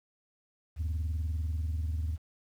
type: tone pair together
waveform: sine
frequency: 77.78 / 98 Hz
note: D#2 / G2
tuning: 0 / 0 cents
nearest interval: major third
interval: 400 cents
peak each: -28 / -36 dBFS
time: 0.76-2.18 s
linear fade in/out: 50 ms
effects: tanh soft clip ceiling -27 dBFS + 10-bit